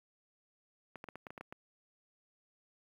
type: clicks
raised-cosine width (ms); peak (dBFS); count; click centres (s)
0.5; -30; 9; 0.957 / 1.041 / 1.087 / 1.156 / 1.268 / 1.305 / 1.378 / 1.41 / 1.525
effects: high-pass 100 Hz 12 dB/octave + 10-bit